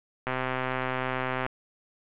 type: click train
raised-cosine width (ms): 0.5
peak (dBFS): -14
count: 155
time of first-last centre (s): 0.27-1.464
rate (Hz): 129
effects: resampled to 8000 Hz + 8-bit